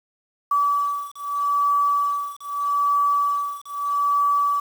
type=beating tone pair; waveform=sine; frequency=1148 / 1148.8 Hz; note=D6 / D6; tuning=-40 / -39 cents; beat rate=0.8 Hz; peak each=-22 dBFS; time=0.51-4.6 s; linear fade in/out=5 ms; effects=7-bit